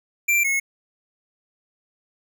square tone pair in turn, 2357 / 2180 Hz, D7 / C#7, +6 / -29 cents, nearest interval minor second, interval 135 cents, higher first, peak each -17 / -20 dBFS, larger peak first, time 0.28-0.44 / 0.44-0.6 s, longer neither, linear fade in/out 10 ms, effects none

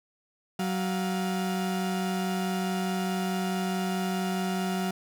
35% pulse tone pair together, 187.5 / 705.3 Hz, F#3 / F5, +23 / +17 cents, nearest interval octave + major seventh, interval 2294 cents, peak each -26 / -33 dBFS, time 0.59-4.91 s, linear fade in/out 5 ms, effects none

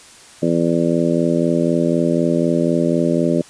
harmonic tone, 84 Hz, E2, 33 cents sharp, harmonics 2 / 3 / 4 / 5 / 6 / 7, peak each -20 / -19 / -20 / -24 / -25 / -22 dBFS, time 0.42-3.42 s, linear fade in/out 10 ms, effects white hiss -43 dBFS RMS until 3.49 s + resampled to 22050 Hz

